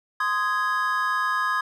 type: chord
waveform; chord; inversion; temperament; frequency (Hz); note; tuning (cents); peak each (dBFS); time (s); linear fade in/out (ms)
triangle; Ab major; first; just; 1038.3 / 1245.9 / 1661.2; C6 / Eb6 / Ab6; -14 / +2 / 0; -25 / -24 / -24; 0.2-1.61; 5
effects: none